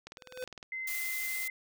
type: click train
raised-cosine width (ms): 0.2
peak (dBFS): -27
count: 12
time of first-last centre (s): 0.07-0.628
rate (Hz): 19.7
type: tone with exponential growth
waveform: square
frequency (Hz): 506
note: B4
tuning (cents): +42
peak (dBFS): -34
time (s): 0.18-0.44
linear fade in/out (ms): 0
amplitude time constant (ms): 55
type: tone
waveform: sine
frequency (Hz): 2064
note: C7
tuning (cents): -24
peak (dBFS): -35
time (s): 0.72-1.5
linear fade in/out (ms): 2
type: noise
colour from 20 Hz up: blue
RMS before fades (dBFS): -38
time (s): 0.87-1.48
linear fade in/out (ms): 5
effects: none